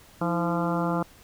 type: harmonic tone with a mistuned harmonic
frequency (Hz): 171.9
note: F3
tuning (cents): -27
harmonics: 1 / 2 / 3 / 4 / 5 / 6 / 7 / 8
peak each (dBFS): -27 / -30 / -32 / -33 / -34 / -35 / -35 / -36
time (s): 0.21-1.03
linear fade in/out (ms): 5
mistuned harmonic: 2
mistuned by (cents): -88
effects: pink hiss -53 dBFS RMS until 1.23 s